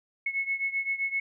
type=beating tone pair; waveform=sine; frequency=2190 / 2197.7 Hz; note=C#7 / C#7; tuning=-22 / -15 cents; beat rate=7.7 Hz; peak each=-29 / -32 dBFS; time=0.26-1.2 s; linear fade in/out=5 ms; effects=none